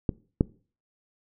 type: clicks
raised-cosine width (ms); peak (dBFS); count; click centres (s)
3; -11 / -6; 2; 0.092 / 0.409
effects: noise-tail reverb RT60 0.4 s tail -22 dB re dry